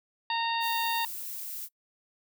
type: harmonic tone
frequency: 922 Hz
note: A#5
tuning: 19 cents flat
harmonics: 1 / 2 / 3 / 4 / 5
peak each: -29 / -36 / -35 / -35 / -40 dBFS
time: 0.3-1.05 s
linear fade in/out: 2 ms
type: noise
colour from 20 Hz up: violet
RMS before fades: -38 dBFS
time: 0.6-1.69 s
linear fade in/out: 50 ms
effects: noise-tail reverb RT60 0.1 s tail -25 dB re dry